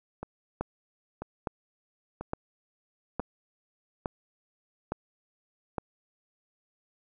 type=two click trains; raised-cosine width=1 ms; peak=-16 / -22 dBFS; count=7 / 4; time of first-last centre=0.61-5.782 / 0.23-3.2 s; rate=1.16 / 1.01 Hz; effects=none